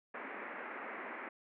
white band-pass noise, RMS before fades -45 dBFS, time 0.14-1.29 s, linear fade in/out 5 ms, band 220 to 2200 Hz, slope 48 dB/octave, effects none

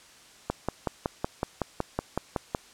click train, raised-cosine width 1 ms, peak -12 dBFS, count 12, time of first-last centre 0.5-2.548 s, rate 5.37 Hz, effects white hiss -53 dBFS RMS until 2.73 s + low-pass 8000 Hz 12 dB/octave

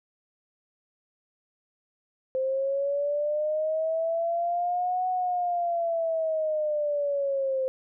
sine linear two-way sweep, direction up then down, 520 to 740 to 520 Hz, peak -24 dBFS, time 2.35-7.68 s, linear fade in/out 0 ms, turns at 5.08 s, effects none

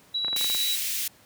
sine tone with tremolo, 3909 Hz, B7, 19 cents flat, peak -24 dBFS, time 0.14-0.76 s, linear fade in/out 10 ms, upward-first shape sine, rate 11 Hz, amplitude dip 25%
clicks, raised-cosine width 0.5 ms, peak -22 dBFS, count 8, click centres 0.247 / 0.282 / 0.33 / 0.363 / 0.411 / 0.445 / 0.5 / 0.548 s
white high-pass noise, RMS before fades -29 dBFS, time 0.36-1.08 s, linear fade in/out 5 ms, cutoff 2100 Hz, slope 24 dB/octave
effects pink hiss -56 dBFS RMS until 1.25 s + high-pass 100 Hz 12 dB/octave

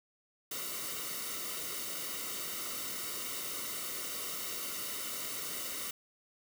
white noise with comb filter, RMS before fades -39 dBFS, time 0.51-5.91 s, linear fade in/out 5 ms, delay 1.2 ms, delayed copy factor -0.7, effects none

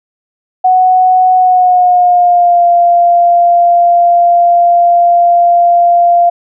sine tone with pitch glide, 740 to 694.4 Hz, F#5 to F5, 0 to -10 cents, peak -4 dBFS, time 0.64-6.3 s, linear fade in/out 10 ms, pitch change -110 cents, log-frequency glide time 1.35-2.65 s, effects none

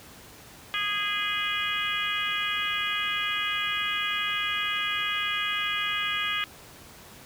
harmonic tone with a mistuned harmonic, 412.4 Hz, G#4, 12 cents flat, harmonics 3 / 4 / 5 / 6 / 7 / 8, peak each -33 / -33 / -33 / -33 / -33 / -33 dBFS, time 0.74-6.44 s, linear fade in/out 0 ms, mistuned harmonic 7, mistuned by +19 cents, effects pink hiss -48 dBFS RMS until 7.25 s + high-pass 60 Hz 12 dB/octave

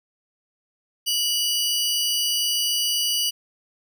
sawtooth tone pair together, 2939 / 4687 Hz, F#7 / D8, -12 / -4 cents, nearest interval minor sixth, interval 808 cents, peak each -19 / -23 dBFS, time 1.06-3.31 s, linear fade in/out 20 ms, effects none

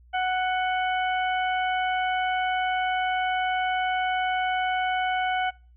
harmonic tone with a mistuned harmonic, 740 Hz, F#5, in tune, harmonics 1 / 2 / 3 / 4, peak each -24 / -30 / -34 / -36 dBFS, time 0.13-5.51 s, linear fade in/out 20 ms, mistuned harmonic 4, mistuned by +23 cents, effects noise-tail reverb RT60 0.4 s tail -26 dB re dry + added 60 Hz sine -51 dBFS peak until 5.76 s

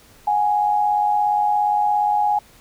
sine tone pair together, 733.4 / 830.6 Hz, F#5 / G#5, -15 / 0 cents, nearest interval major second, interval 215 cents, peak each -24 / -16 dBFS, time 0.27-2.39 s, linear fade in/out 5 ms, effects pink hiss -50 dBFS RMS until 2.6 s

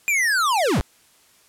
square linear sweep, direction down, 2451 to 36.71 Hz, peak -18 dBFS, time 0.08-0.81 s, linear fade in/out 0 ms, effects white hiss -56 dBFS RMS until 1.48 s + low-pass 12000 Hz 12 dB/octave

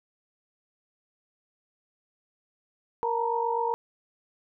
sine tone cluster, 467.6 / 903 / 951 Hz, A#4 / A5 / A#5, +5 / +45 / +34 cents, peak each -29 dBFS, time 3.03-3.74 s, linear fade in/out 0 ms, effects none

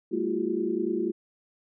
sine tone cluster, 200.3 / 227.6 / 333.8 / 363.9 / 407.5 Hz, G3 / A#3 / E4 / F#4 / G#4, +38 / -41 / +22 / -29 / -33 cents, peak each -36 / -33 / -29 / -29 / -37 dBFS, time 0.11-1.12 s, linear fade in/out 20 ms, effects none

